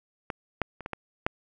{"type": "clicks", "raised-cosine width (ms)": 0.5, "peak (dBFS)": [-16, -10, -25, -19, -17, -9], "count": 6, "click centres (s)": [0.302, 0.617, 0.807, 0.861, 0.933, 1.265], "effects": []}